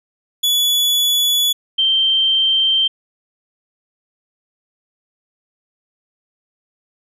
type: tone pair in turn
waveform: 40% pulse / sine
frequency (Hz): 3420 / 3136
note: A7 / G7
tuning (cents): -50 / 0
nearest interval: major second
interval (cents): 150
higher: first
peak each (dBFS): -12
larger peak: neither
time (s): 0.43-1.53 / 1.78-2.88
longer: neither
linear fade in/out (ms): 10
effects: none